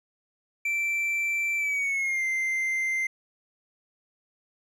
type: tone with pitch glide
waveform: triangle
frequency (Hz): 2340 to 2085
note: D7 to C7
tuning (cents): -7 to -7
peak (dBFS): -23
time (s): 0.65-3.07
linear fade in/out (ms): 5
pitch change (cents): -200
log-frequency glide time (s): 1.57-2.25
effects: none